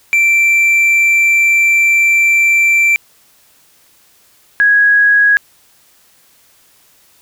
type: tone pair in turn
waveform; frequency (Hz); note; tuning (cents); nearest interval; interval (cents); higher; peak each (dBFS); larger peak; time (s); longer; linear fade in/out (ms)
triangle / sine; 2346 / 1658.9; D7 / G#6; -2 / -2; tritone; 600; first; -6; neither; 0.13-2.96 / 4.6-5.37; first; 0
effects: white hiss -50 dBFS RMS until 7.21 s